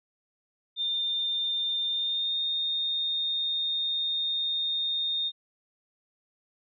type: tone with pitch glide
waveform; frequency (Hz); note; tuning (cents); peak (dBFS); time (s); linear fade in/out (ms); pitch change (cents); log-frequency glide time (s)
sine; 3608 to 3669; A7 to A#7; +43 to -28; -26; 0.76-5.32; 50; +29; 1.88-2.37
effects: none